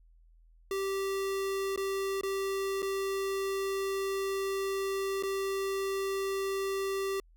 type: tone with dropouts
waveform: square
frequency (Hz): 389.8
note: G4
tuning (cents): -10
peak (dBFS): -31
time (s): 0.71-7.2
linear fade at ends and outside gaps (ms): 2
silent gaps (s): 1.761-1.775 / 2.211-2.233 / 2.821-2.827 / 5.226-5.234
effects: added 41 Hz sine -57 dBFS peak until 7.36 s